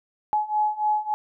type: beating tone pair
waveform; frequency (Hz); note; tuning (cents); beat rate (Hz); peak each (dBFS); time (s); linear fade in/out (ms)
sine; 846 / 849.5; G#5 / G#5; +32 / +39; 3.5; -25 / -23; 0.33-1.14; 0
effects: none